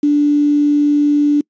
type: tone with quantisation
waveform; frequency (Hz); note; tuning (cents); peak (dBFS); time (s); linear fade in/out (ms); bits
sine; 292.4; D4; -7; -9; 0.03-1.41; 5; 6
effects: noise-tail reverb RT60 0.1 s tail -26 dB re dry + resampled to 16000 Hz